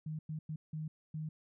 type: tone bursts at uneven times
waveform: sine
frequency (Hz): 155.56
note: D#3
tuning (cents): 0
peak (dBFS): -37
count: 5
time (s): 0.06-0.19 / 0.29-0.39 / 0.49-0.56 / 0.73-0.88 / 1.14-1.29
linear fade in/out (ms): 5
effects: none